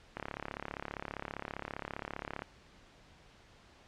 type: click train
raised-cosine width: 0.5 ms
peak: -23 dBFS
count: 80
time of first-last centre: 0.17-2.421 s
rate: 35.1 Hz
effects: pink hiss -60 dBFS RMS until 3.87 s + low-pass 5000 Hz 12 dB/octave